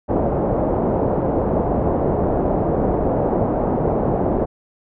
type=low-pass noise; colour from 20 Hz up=white; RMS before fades=-19 dBFS; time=0.08-4.46 s; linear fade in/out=20 ms; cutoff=690 Hz; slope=24 dB/octave; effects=none

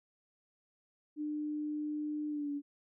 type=tone with pitch glide; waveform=sine; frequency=300 to 286.9 Hz; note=D4 to D4; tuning=+37 to -40 cents; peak=-34 dBFS; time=1.16-2.62 s; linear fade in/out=50 ms; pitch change=-77 cents; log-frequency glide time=2.29-2.51 s; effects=none

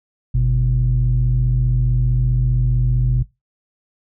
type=tone pair together; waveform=sine; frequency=49.38 / 124.7 Hz; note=G1 / B2; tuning=+13 / +17 cents; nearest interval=octave + major third; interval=1604 cents; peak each=-15 dBFS; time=0.34-3.23 s; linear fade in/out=10 ms; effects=noise-tail reverb RT60 0.2 s tail -20 dB re dry + tanh soft clip ceiling -8 dBFS

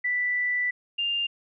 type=tone pair in turn; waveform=sine; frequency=1975.5 / 2801 Hz; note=B6 / F7; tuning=0 / +4 cents; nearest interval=tritone; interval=604 cents; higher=second; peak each=-23 / -24 dBFS; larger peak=first; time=0.04-0.71 / 0.98-1.27 s; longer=first; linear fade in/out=10 ms; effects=none

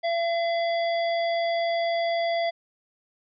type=harmonic tone; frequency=677 Hz; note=E5; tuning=46 cents sharp; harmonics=1 / 3 / 5 / 7; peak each=-23 / -33 / -37 / -40 dBFS; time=0.03-2.51 s; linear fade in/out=20 ms; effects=none

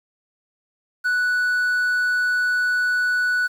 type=tone; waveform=triangle; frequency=1480 Hz; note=F#6; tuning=in tune; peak=-16 dBFS; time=1.04-3.48 s; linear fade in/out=20 ms; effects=8-bit

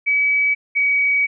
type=tone pair in turn; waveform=sine; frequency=2282 / 2266 Hz; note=C#7 / C#7; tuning=+50 / +37 cents; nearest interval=unison; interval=13 cents; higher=first; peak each=-14 dBFS; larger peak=neither; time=0.06-0.55 / 0.75-1.27 s; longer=second; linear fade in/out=20 ms; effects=none

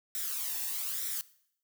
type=noise with flanger; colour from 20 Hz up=blue; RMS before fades=-35 dBFS; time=0.15-1.21 s; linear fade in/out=0 ms; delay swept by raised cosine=0.53 to 1.14 ms; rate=1.1 Hz; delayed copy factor=+0.6; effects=noise-tail reverb RT60 0.7 s tail -20 dB re dry

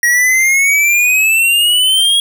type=exponential sweep; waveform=square; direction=up; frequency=1891 to 3311 Hz; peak=-9 dBFS; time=0.03-2.2 s; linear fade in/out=2 ms; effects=none

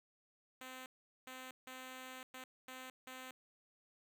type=tone bursts at uneven times; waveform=5% pulse; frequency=258 Hz; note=C4; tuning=24 cents flat; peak=-37 dBFS; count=6; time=0.61-0.86 / 1.27-1.51 / 1.67-2.23 / 2.34-2.44 / 2.68-2.9 / 3.07-3.31 s; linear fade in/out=2 ms; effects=none

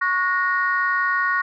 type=chord; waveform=sine; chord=F# major; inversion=second; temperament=equal with one note detuned; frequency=1108.7 / 1453.7 / 1864.7 Hz; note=C#6 / F#6 / A#6; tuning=0 / -31 / 0 cents; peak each=-22 dBFS; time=0.01-1.42 s; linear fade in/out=10 ms; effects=tanh soft clip ceiling -9 dBFS

